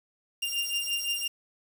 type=beating tone pair; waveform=sawtooth; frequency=2794 / 2799.8 Hz; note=F7 / F7; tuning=0 / +4 cents; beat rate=5.8 Hz; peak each=-28 dBFS; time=0.42-1.28 s; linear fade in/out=10 ms; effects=8-bit